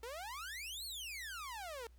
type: exponential two-way sweep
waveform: sawtooth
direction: up then down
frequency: 440.6 to 4459 to 440.6 Hz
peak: -40 dBFS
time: 0.03-1.87 s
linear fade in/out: 2 ms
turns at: 0.85 s
effects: added 60 Hz sine -58 dBFS peak until 1.98 s + pink hiss -75 dBFS RMS until 1.98 s